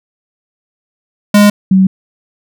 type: tone pair in turn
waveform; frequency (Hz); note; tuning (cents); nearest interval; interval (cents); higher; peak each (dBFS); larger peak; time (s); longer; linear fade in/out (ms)
square / sine; 206.1 / 189.68; G#3 / F#3; -13 / +43; minor second; 144; first; -4; neither; 1.34-1.5 / 1.71-1.87; neither; 5
effects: none